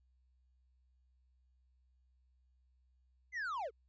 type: linear sweep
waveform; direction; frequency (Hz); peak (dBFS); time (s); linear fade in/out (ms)
triangle; down; 2097 to 390.6; -35; 3.32-3.71; 50
effects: added 63 Hz sine -69 dBFS peak until 3.88 s + resampled to 16000 Hz